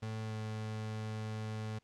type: tone with pitch glide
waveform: 35% pulse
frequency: 110 to 108.74 Hz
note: A2 to A2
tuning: 0 to -20 cents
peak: -36 dBFS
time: 0.02-1.79 s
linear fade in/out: 10 ms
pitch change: -20 cents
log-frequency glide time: 0.23-0.35 s
effects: pink hiss -75 dBFS RMS until 1.83 s + low-pass 7000 Hz 12 dB/octave